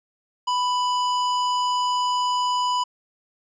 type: tone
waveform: square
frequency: 992 Hz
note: B5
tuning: 7 cents sharp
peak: -21 dBFS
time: 0.47-2.84 s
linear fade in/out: 10 ms
effects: resampled to 16000 Hz